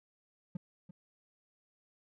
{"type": "tone with echo", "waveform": "triangle", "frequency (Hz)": 177.8, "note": "F3", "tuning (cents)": 31, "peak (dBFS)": -32, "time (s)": [0.55, 0.57], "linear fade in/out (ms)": 5, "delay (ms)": 340, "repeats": 1, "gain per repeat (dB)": -13, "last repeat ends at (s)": 0.91, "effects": []}